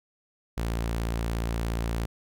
sawtooth tone, 57 Hz, A#1, 38 cents flat, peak -23 dBFS, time 0.57-2.06 s, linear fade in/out 10 ms, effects none

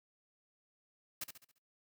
white noise with echo, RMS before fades -40 dBFS, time 1.21-1.24 s, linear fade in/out 5 ms, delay 69 ms, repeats 5, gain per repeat -7 dB, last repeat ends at 1.585 s, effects noise-tail reverb RT60 0.1 s tail -19 dB re dry

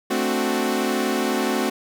sawtooth chord, D dominant seventh, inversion second, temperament equal, 220 / 261.6 / 293.7 / 370 Hz, A3 / C4 / D4 / F#4, 0 / 0 / 0 / 0 cents, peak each -22 / -21 / -26 / -21 dBFS, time 0.1-1.7 s, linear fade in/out 10 ms, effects none

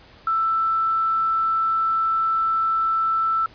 sine tone with quantisation, 1326 Hz, E6, 10 cents sharp, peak -18 dBFS, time 0.27-3.46 s, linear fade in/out 2 ms, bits 8, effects pink hiss -49 dBFS RMS until 3.54 s + resampled to 11025 Hz

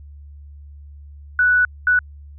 sine tone bursts at uneven times, 1480 Hz, F#6, in tune, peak -12 dBFS, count 2, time 1.39-1.65 / 1.87-1.99 s, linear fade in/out 2 ms, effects added 72 Hz sine -37 dBFS peak until 2.38 s

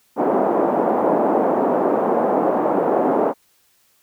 white band-pass noise, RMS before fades -18 dBFS, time 0.16-3.34 s, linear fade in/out 50 ms, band 230 to 800 Hz, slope 24 dB/octave, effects white hiss -60 dBFS RMS until 4.02 s

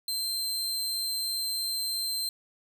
sawtooth tone, 4129 Hz, C8, 24 cents flat, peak -26 dBFS, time 0.08-2.29 s, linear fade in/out 2 ms, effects none

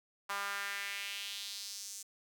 sawtooth tone with high-pass filter sweep, 200 Hz, G3, 35 cents sharp, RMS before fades -41 dBFS, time 0.29-2.03 s, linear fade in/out 10 ms, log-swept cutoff 1100 to 7000 Hz, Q 2.3, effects 10-bit

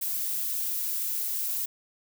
violet noise, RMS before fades -30 dBFS, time 0.01-1.66 s, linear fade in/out 10 ms, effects none

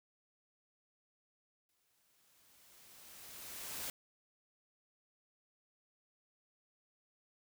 white noise with exponential growth, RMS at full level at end -41 dBFS, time 1.69-3.9 s, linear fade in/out 1 ms, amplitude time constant 480 ms, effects none

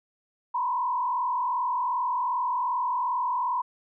sine tone with frequency modulation, 987.8 Hz, B5, in tune, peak -24 dBFS, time 0.54-3.62 s, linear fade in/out 10 ms, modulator 42.6 Hz, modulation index 1.2, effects none

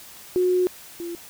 sine tone pair in turn, 363.6 / 343.2 Hz, F#4 / F4, -30 / -30 cents, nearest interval minor second, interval 100 cents, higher first, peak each -17 / -29 dBFS, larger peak first, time 0.36-0.67 / 1-1.15 s, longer first, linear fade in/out 0 ms, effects white hiss -44 dBFS RMS until 1.29 s

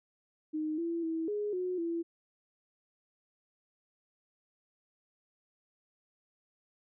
sine tone with pitch steps, 309.4 / 336.2 / 324.8 / 415.9 / 364.2 / 336 Hz, D#4 / E4 / E4 / G#4 / F#4 / E4, -10 / +34 / -26 / +2 / -27 / +33 cents, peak -31 dBFS, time 0.53-2.03 s, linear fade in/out 20 ms, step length 250 ms, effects none

